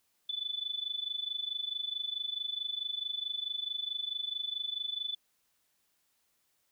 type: tone with amplitude modulation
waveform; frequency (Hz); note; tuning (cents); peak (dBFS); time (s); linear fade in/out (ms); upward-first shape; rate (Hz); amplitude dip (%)
sine; 3485; A7; -17; -30; 0.29-5.15; 5; sine; 24.6; 85
effects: white hiss -75 dBFS RMS until 6.71 s